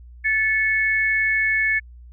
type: tone pair together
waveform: sine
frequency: 1743.8 / 2203 Hz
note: A6 / C#7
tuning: -16 / -11 cents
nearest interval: major third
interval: 405 cents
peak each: -20 dBFS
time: 0.24-1.8 s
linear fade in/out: 20 ms
effects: added 60 Hz sine -40 dBFS peak until 2.12 s